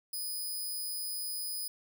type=tone; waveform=5% pulse; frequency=4994 Hz; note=D#8; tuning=6 cents sharp; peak=-28 dBFS; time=0.13-1.68 s; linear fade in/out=5 ms; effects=none